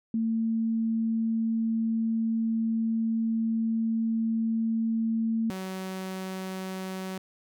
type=tone pair in turn; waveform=sine / sawtooth; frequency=225.3 / 188.31 Hz; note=A3 / F#3; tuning=+41 / +31 cents; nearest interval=minor third; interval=310 cents; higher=first; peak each=-24 / -29 dBFS; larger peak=first; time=0.14-5.5 / 5.5-7.18 s; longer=first; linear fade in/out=2 ms; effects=none